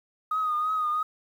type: tone with vibrato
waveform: sine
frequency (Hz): 1244.5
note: D#6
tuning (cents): 0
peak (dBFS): -23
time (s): 0.31-1.03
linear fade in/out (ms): 5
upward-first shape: triangle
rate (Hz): 3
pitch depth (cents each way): 50
effects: tanh soft clip ceiling -19 dBFS + 9-bit